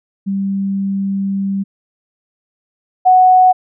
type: tone pair in turn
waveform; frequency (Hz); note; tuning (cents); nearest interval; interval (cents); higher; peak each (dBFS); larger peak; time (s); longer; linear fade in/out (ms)
sine; 196 / 740; G3 / F#5; 0 / 0; octave + major seventh; 2300; second; -15 / -5; second; 0.26-1.64 / 3.05-3.53; first; 20
effects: none